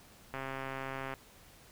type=click train; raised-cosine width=0.5 ms; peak=-24 dBFS; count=108; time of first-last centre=0.34-1.139 s; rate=134 Hz; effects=pink hiss -58 dBFS RMS until 1.71 s